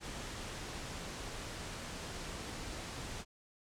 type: low-pass noise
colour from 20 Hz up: pink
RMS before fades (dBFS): -44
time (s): 0-3.25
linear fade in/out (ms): 50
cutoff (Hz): 8800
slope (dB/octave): 24
effects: none